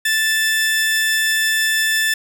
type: tone pair together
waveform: sawtooth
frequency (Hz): 1760 / 2637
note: A6 / E7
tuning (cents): 0 / 0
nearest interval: perfect fifth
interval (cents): 700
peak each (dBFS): -12 / -24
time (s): 0.05-2.14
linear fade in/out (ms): 5
effects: none